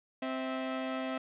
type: tone pair together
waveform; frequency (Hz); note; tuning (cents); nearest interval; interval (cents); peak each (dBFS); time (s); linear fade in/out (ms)
sawtooth; 261.6 / 651.6; C4 / E5; 0 / -20; octave + major third; 1580; -31 / -34; 0.22-1.18; 5
effects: resampled to 8000 Hz + 10-bit